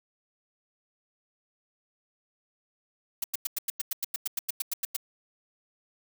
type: noise bursts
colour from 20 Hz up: blue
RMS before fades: -29 dBFS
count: 16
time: 3.22-4.966 s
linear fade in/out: 5 ms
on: 21 ms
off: 94 ms
effects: none